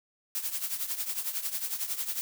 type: noise with tremolo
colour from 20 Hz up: blue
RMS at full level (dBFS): -30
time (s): 0.35-2.21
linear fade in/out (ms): 0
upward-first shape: triangle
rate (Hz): 11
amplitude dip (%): 80
effects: none